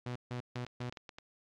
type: tone bursts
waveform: sawtooth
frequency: 123 Hz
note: B2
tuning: 7 cents flat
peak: -33 dBFS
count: 4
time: 0.06-0.898 s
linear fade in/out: 5 ms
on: 97 ms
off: 150 ms
type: clicks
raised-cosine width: 0.2 ms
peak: -28 dBFS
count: 7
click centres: 0.558 / 0.666 / 0.816 / 0.925 / 0.972 / 1.092 / 1.185 s
effects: low-pass 5000 Hz 12 dB/octave + AAC 64 kbps